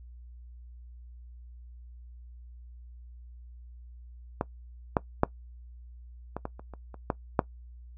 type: clicks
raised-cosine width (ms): 1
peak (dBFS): -13 / -8 / -6 / -19 / -19 / -30 / -29 / -30 / -12 / -7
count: 10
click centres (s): 4.411 / 4.968 / 5.234 / 6.366 / 6.454 / 6.595 / 6.737 / 6.943 / 7.102 / 7.392
effects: noise-tail reverb RT60 0.1 s tail -19 dB re dry + added 60 Hz sine -45 dBFS peak until 7.97 s